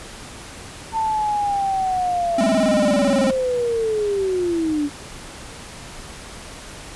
sine linear sweep, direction down, 899 to 282.7 Hz, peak -18 dBFS, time 0.92-4.9 s, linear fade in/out 50 ms
square tone with vibrato, 233.1 Hz, A#3, in tune, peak -18 dBFS, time 2.38-3.31 s, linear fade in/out 5 ms, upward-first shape square, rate 18 Hz, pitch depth 230 cents each way
effects pink hiss -37 dBFS RMS until 6.95 s + resampled to 24000 Hz

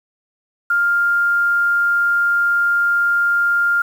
sine tone with quantisation, 1401 Hz, F6, 5 cents sharp, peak -13 dBFS, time 0.7-3.82 s, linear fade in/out 5 ms, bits 7, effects none

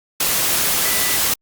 sine tone in noise, 1981 Hz, B6, 5 cents sharp, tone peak -27 dBFS, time 0.85-1.17 s, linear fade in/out 5 ms, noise white, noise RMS -18 dBFS, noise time 0.2-1.34 s, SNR -12 dB, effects Opus 48 kbps

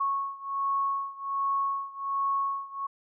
sine beating tone pair, 1102 / 1103.3 Hz, C#6 / C#6, -11 / -9 cents, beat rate 1.3 Hz, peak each -29 / -31 dBFS, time 0-2.87 s, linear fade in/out 10 ms, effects none

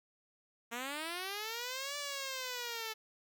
5% pulse linear two-way sweep, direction up then down, 227.8 to 582 to 434.7 Hz, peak -27 dBFS, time 0.71-2.94 s, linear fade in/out 20 ms, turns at 1.97 s, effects none

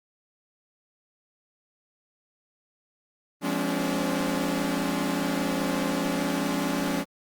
sawtooth chord, D half-diminished seventh, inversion first, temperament equal with one note detuned, 174.61 / 207.7 / 261.6 / 286.5 Hz, F3 / Ab3 / C4 / D4, 0 / 0 / 0 / -43 cents, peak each -28 / -28 / -27 / -25 dBFS, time 3.41-7.05 s, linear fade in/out 50 ms, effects Opus 32 kbps

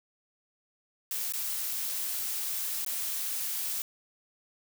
blue noise with dropouts, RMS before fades -33 dBFS, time 1.11-3.82 s, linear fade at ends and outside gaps 1 ms, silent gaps 1.323-1.336 / 2.848-2.863 s, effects none

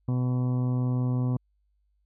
harmonic tone, 125.5 Hz, B2, 28 cents sharp, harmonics 1 / 2 / 3 / 4 / 5 / 6 / 7 / 8 / 9, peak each -24 / -30 / -43 / -43 / -48 / -49 / -52 / -48 / -51 dBFS, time 0.08-1.37 s, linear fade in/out 5 ms, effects added 50 Hz sine -67 dBFS peak until 2.05 s

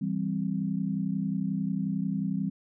sine chord, C major, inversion first, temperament equal, 164.81 / 196 / 261.6 Hz, E3 / G3 / C4, 0 / 0 / 0 cents, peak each -32 / -29 / -34 dBFS, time 0.01-2.5 s, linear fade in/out 10 ms, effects none

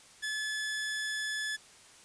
sawtooth tone, 1722 Hz, A6, 38 cents flat, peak -29 dBFS, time 0.22-1.57 s, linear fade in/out 20 ms, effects white hiss -56 dBFS RMS until 2.04 s + resampled to 22050 Hz

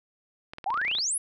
clicks, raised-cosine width 0.3 ms, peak -23 dBFS, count 12, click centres 0.535 / 0.584 / 0.642 / 0.704 / 0.742 / 0.775 / 0.815 / 0.85 / 0.881 / 0.914 / 0.951 / 0.985 s
sine exponential sweep, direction up, 729 to 11280 Hz, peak -25 dBFS, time 0.66-1.18 s, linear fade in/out 5 ms
effects none

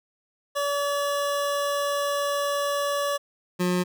25% pulse tone pair in turn, 571 / 179.85 Hz, D5 / F#3, -49 / -49 cents, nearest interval octave + minor sixth, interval 2000 cents, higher first, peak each -20 / -18 dBFS, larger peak second, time 0.55-3.18 / 3.59-3.84 s, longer first, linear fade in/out 20 ms, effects none

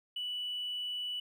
sine tone with hard clipping, 2960 Hz, F#7, in tune, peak -35 dBFS, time 0.16-1.2 s, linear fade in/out 5 ms, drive 1 dB, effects none

